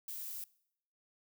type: noise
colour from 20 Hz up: violet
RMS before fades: -43 dBFS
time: 0.08-0.44 s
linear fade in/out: 2 ms
effects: noise-tail reverb RT60 0.7 s tail -22 dB re dry